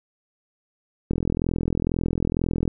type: click train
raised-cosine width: 3 ms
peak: -10 dBFS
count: 67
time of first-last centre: 1.11-2.678 s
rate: 42.1 Hz
effects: none